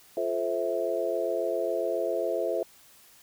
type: chord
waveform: sine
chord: F major seventh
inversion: none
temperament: just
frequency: 349.2 / 436.5 / 523.8 / 654.8 Hz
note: F4 / A4 / C5 / E5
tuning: 0 / -14 / +2 / -12 cents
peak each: -33 / -32 / -31 / -30 dBFS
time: 0.17-2.63 s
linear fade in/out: 2 ms
effects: white hiss -56 dBFS RMS until 3.22 s